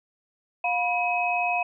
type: tone cluster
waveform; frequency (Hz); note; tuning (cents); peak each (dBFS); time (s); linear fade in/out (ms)
sine; 711 / 977 / 2542; F5 / B5 / D#7; +31 / -19 / +36; -25 / -31 / -26; 0.64-1.63; 5
effects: none

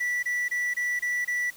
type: tone bursts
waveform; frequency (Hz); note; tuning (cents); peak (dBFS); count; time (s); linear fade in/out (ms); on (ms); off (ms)
triangle; 1960; B6; -14; -23; 6; 0-1.505; 10; 230; 25
effects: white hiss -50 dBFS RMS until 1.56 s

